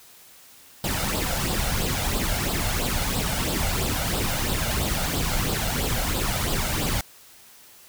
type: noise with flanger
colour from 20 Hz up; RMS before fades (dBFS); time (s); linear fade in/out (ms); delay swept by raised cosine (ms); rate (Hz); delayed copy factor
pink; -25; 0.84-7.01; 2; 0.23 to 1.43; 3; +0.6
effects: white hiss -50 dBFS RMS until 7.88 s